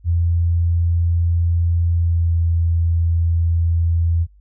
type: tone with pitch glide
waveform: sine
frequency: 85 to 83.83 Hz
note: F2 to E2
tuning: -46 to +30 cents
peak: -14 dBFS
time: 0.04-4.27 s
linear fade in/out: 50 ms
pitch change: -24 cents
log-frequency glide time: 1.93-2.37 s
effects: noise-tail reverb RT60 0.1 s tail -26 dB re dry + added 50 Hz sine -46 dBFS peak until 4.4 s